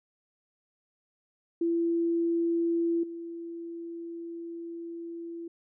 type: tone with level steps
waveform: sine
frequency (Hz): 336.8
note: E4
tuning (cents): +37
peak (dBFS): -24 / -36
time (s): 1.61-5.48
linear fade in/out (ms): 5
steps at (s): 3.03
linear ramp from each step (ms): 5
effects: none